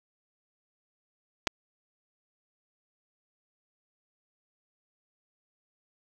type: clicks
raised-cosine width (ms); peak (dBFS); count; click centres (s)
0.2; -9; 2; 1.471 / 1.474
effects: none